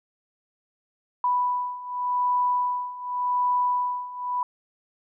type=beating tone pair; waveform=sine; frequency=987.8 / 988.67 Hz; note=B5 / B5; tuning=0 / +2 cents; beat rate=0.87 Hz; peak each=-27 / -24 dBFS; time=1.24-4.43 s; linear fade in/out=2 ms; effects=none